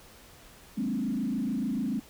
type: tone with frequency modulation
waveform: sine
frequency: 236.4 Hz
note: A#3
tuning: 24 cents sharp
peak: -27 dBFS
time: 0.77-2 s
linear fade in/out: 10 ms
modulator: 26.9 Hz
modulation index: 1.7
effects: pink hiss -53 dBFS RMS until 2.09 s